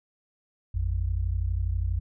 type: tone pair together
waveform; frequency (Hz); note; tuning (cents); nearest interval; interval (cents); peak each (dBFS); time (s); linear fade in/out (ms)
sine; 55 / 87.31; A1 / F2; 0 / 0; minor sixth; 800; -27; 0.74-2; 10
effects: none